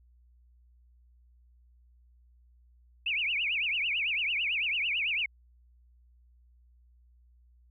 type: tone with vibrato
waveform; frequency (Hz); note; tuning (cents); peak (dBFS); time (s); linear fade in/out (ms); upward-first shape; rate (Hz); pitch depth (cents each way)
sine; 2533; D#7; +30; -27; 3.06-5.26; 5; triangle; 9; 290
effects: added 60 Hz sine -58 dBFS peak until 7.7 s